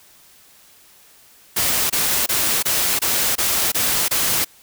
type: noise bursts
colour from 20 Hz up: white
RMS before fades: -19 dBFS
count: 8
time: 1.56-4.448 s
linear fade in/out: 10 ms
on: 340 ms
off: 24 ms
effects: white hiss -50 dBFS RMS until 4.62 s